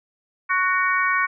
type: harmonic tone with a mistuned harmonic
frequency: 370 Hz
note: F#4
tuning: in tune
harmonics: 3 / 4 / 5 / 6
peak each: -22 / -23 / -24 / -25 dBFS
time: 0.49-1.27 s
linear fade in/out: 20 ms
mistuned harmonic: 6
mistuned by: +28 cents
effects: none